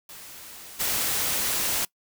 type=noise with level steps; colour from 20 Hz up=white; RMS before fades=-43 / -26 dBFS; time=0.09-1.85 s; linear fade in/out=2 ms; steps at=0.79 s; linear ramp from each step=20 ms; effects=noise-tail reverb RT60 0.1 s tail -23 dB re dry